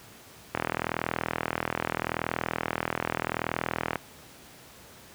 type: click train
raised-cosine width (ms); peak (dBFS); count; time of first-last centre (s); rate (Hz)
0.5; -11; 140; 0.55-3.957; 40.8
effects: pink hiss -50 dBFS RMS until 5.14 s + high-pass 80 Hz 12 dB/octave